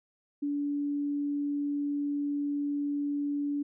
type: tone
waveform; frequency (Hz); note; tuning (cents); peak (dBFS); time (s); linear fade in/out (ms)
sine; 287.9; D4; -34; -28; 0.42-3.63; 10
effects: none